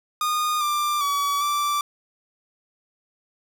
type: tone with pitch steps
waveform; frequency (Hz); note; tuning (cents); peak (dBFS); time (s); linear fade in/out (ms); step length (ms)
45% pulse; 1225 / 1187 / 1140 / 1169; D#6 / D6 / C#6 / D6; -27 / +18 / +48 / -8; -21; 0.21-1.81; 2; 400
effects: none